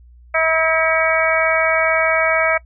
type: harmonic tone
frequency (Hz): 322.2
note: E4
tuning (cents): -39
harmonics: 2 / 3 / 4 / 5 / 6 / 7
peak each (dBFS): -18 / -27 / -21 / -23 / -24 / -19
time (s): 0.34-2.58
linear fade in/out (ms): 10
effects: noise-tail reverb RT60 0.1 s tail -21 dB re dry + added 60 Hz sine -42 dBFS peak until 2.65 s